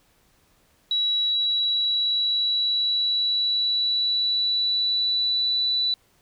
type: tone with pitch glide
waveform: sine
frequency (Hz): 3900 to 3966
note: B7 to B7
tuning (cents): -23 to +7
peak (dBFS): -20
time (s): 0.91-5.94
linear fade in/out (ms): 2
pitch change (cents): +30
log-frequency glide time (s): 1.2-5.65
effects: pink hiss -62 dBFS RMS until 6.21 s